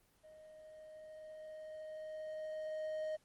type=tone with level ramp; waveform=triangle; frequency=622.3 Hz; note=D#5; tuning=in tune; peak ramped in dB=-54 to -34 dBFS; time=0.23-3.17 s; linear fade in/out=20 ms; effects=pink hiss -72 dBFS RMS until 3.24 s + Opus 24 kbps